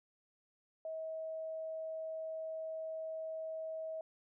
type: tone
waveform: sine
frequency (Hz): 640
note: D#5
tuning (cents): +49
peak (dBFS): -39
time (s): 0.85-4.01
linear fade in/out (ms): 2
effects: none